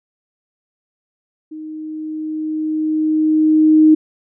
sine tone with level ramp, 311.1 Hz, D#4, in tune, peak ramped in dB -28 to -5 dBFS, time 1.51-3.95 s, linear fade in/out 10 ms, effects none

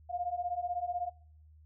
sine beating tone pair, 698.5 / 714.5 Hz, F5 / F5, 0 / +39 cents, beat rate 16 Hz, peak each -36 / -35 dBFS, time 0.09-1.1 s, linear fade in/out 20 ms, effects noise-tail reverb RT60 0.6 s tail -24 dB re dry + added 77 Hz sine -55 dBFS peak until 1.65 s

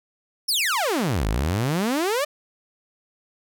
sawtooth exponential two-way sweep, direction down then up, 5600 to 48 to 615 Hz, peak -17 dBFS, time 0.48-2.25 s, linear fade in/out 10 ms, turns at 1.27 s, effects none

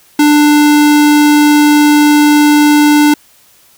square tone, 296.1 Hz, D4, 14 cents sharp, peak -5 dBFS, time 0.19-3.14 s, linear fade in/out 5 ms, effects white hiss -46 dBFS RMS until 3.77 s

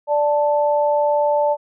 sine tone pair together, 587.3 / 880 Hz, D5 / A5, 0 / 0 cents, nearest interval perfect fifth, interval 700 cents, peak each -16 / -19 dBFS, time 0.07-1.57 s, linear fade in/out 50 ms, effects none

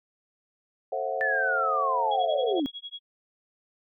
sine chord, F# half-diminished seventh, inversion first, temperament just, 444 / 532.8 / 666 / 740 Hz, A4 / C5 / E5 / F#5, +16 / +31 / +18 / 0 cents, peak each -35 / -31 / -33 / -32 dBFS, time 0.92-2.6 s, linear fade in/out 5 ms
sine linear sweep, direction down, 1776 to 258.3 Hz, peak -24 dBFS, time 1.21-2.66 s, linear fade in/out 0 ms
sine tone with tremolo, 3322 Hz, G#7, in tune, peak -34 dBFS, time 2.11-3 s, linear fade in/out 5 ms, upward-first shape sine, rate 11 Hz, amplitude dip 100%
effects none

